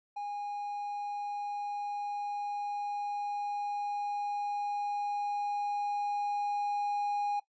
triangle tone with level ramp, 820 Hz, G#5, 22 cents flat, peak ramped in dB -33 to -27 dBFS, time 0.16-7.4 s, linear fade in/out 10 ms, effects noise-tail reverb RT60 0.1 s tail -17 dB re dry + resampled to 16000 Hz

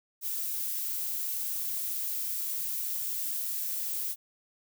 violet noise, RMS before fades -33 dBFS, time 0.21-4.16 s, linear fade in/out 50 ms, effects none

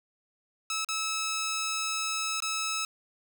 10% pulse tone with dropouts, 1300 Hz, E6, 24 cents flat, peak -21 dBFS, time 0.7-2.85 s, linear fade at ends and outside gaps 2 ms, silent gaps 0.847-0.887 / 2.403-2.422 s, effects none

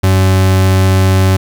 40% pulse tone, 94.7 Hz, F#2, 41 cents sharp, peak -6 dBFS, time 0.03-1.37 s, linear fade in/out 10 ms, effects 8-bit

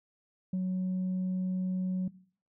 sine tone, 185 Hz, F#3, in tune, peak -26 dBFS, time 0.53-2.08 s, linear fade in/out 5 ms, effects noise-tail reverb RT60 0.5 s tail -20 dB re dry + tanh soft clip ceiling -27 dBFS

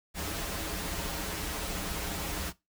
pink noise with comb filter, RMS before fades -35 dBFS, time 0.14-2.53 s, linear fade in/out 50 ms, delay 8.1 ms, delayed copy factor -0.75, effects noise-tail reverb RT60 0.2 s tail -19 dB re dry

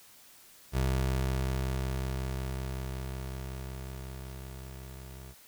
25% pulse tone with level ramp, 65.41 Hz, C2, in tune, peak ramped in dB -22 to -41 dBFS, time 0.72-5.35 s, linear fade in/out 50 ms, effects white hiss -56 dBFS RMS until 5.47 s

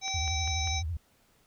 harmonic tone, 770 Hz, G5, 31 cents flat, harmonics 1 / 3 / 5 / 7 / 8, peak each -37 / -37 / -36 / -39 / -36 dBFS, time 0.01-0.83 s, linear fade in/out 50 ms
click train, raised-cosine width 0.3 ms, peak -28 dBFS, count 4, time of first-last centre 0.08-0.674 s, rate 5.05 Hz
sine tone with vibrato, 82 Hz, E2, 9 cents flat, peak -30 dBFS, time 0.14-0.97 s, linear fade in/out 5 ms, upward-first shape sine, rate 12 Hz, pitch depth 180 cents each way
effects pink hiss -66 dBFS RMS until 1.46 s

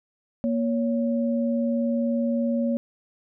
sine tone pair together, 235.3 / 559.6 Hz, A#3 / C#5, +16 / +16 cents, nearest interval octave + minor third, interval 1500 cents, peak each -22 / -28 dBFS, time 0.44-2.77 s, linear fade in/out 0 ms, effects none

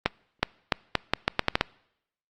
accelerating click train, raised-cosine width 0.3 ms, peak -4 dBFS, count 10, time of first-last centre 0.06-1.611 s, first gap 370 ms, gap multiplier 0.79, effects noise-tail reverb RT60 0.8 s tail -25 dB re dry + Opus 24 kbps

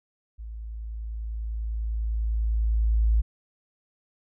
sine tone with level ramp, 55 Hz, A1, in tune, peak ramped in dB -35 to -17 dBFS, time 0.38-3.22 s, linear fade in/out 20 ms, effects none

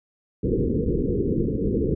white low-pass noise, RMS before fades -23 dBFS, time 0.43-1.95 s, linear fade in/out 10 ms, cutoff 480 Hz, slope 96 dB/octave, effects none

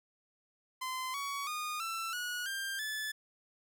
sawtooth tone with pitch steps, 1031 / 1124.3 / 1226.1 / 1337 / 1458.1 / 1590 / 1733.9 Hz, C6 / C#6 / D#6 / E6 / F#6 / G6 / A6, -26 / +24 / -26 / +24 / -26 / +24 / -26 cents, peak -32 dBFS, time 0.81-3.12 s, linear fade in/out 10 ms, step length 330 ms, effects none

